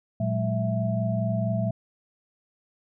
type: tone cluster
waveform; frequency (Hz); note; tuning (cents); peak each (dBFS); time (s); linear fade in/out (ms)
sine; 116.4 / 182.4 / 206.8 / 659; A#2 / F#3 / G#3 / E5; -2 / -24 / -7 / -1; -26 / -30 / -30 / -30; 0.2-1.71; 5
effects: none